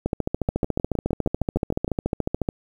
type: two click trains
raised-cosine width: 2 ms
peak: -9 / -11 dBFS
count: 35 / 10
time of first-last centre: 0.06-2.489 / 0.49-1.879 s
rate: 14 / 6.48 Hz
effects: 8-bit